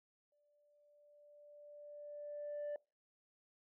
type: tone with exponential growth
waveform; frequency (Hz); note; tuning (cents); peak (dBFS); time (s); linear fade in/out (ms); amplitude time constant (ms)
sine; 587.3; D5; 0; -36; 0.32-2.76; 2; 530
effects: noise-tail reverb RT60 0.3 s tail -25 dB re dry + tanh soft clip ceiling -38 dBFS